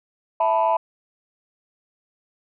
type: chord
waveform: sine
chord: E suspended fourth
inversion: none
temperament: equal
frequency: 659.3 / 880 / 987.8 Hz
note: E5 / A5 / B5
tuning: 0 / 0 / 0 cents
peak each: -20 dBFS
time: 0.4-0.77 s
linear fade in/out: 5 ms
effects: tanh soft clip ceiling -11 dBFS